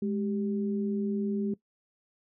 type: tone pair together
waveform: sine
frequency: 208 / 390.9 Hz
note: G#3 / G4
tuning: +3 / -5 cents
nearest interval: major seventh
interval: 1092 cents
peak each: -28 / -34 dBFS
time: 0.02-1.54 s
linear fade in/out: 5 ms
effects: noise-tail reverb RT60 0.1 s tail -19 dB re dry